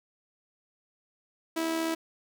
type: tone with amplitude modulation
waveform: sawtooth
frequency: 326.2 Hz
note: E4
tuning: 18 cents flat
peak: -22 dBFS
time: 1.56-1.95 s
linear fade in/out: 10 ms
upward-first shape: sine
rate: 75.1 Hz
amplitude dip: 40%
effects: none